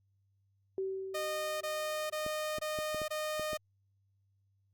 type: tone with exponential decay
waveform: sine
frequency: 383.3 Hz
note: G4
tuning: 39 cents flat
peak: -31 dBFS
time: 0.78-2.44 s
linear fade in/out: 1 ms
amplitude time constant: 360 ms
type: tone bursts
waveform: sawtooth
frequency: 614 Hz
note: D#5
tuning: 23 cents flat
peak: -30 dBFS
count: 5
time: 1.14-3.574 s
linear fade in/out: 10 ms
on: 470 ms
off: 21 ms
type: clicks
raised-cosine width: 2 ms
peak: -29 dBFS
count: 7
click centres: 2.264 / 2.584 / 2.788 / 2.946 / 3.017 / 3.396 / 3.532 s
effects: added 98 Hz sine -70 dBFS peak until 4.73 s + Opus 48 kbps